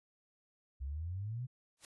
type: exponential sweep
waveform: sine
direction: up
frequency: 64 to 130.81 Hz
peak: -37 dBFS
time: 0.8-1.47 s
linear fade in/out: 20 ms
type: noise with exponential growth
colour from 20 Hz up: white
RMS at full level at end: -48 dBFS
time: 1.77-1.85 s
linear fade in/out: 1 ms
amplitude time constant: 17 ms
effects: resampled to 24000 Hz